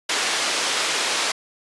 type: band-pass noise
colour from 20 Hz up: white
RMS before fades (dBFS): -23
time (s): 0.09-1.32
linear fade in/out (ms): 5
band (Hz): 370 to 5200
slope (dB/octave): 12
effects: resampled to 24000 Hz